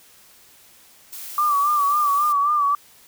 blue noise, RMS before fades -35 dBFS, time 1.12-2.33 s, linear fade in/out 10 ms
sine tone with vibrato, 1167 Hz, D6, 11 cents flat, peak -16 dBFS, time 1.38-2.75 s, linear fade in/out 2 ms, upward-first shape sine, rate 3.7 Hz, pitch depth 64 cents each way
effects white hiss -51 dBFS RMS until 3.07 s

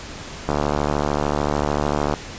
click train, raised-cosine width 1 ms, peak -6 dBFS, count 122, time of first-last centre 0.49-2.139 s, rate 73.4 Hz, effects pink hiss -35 dBFS RMS until 2.38 s + resampled to 16000 Hz

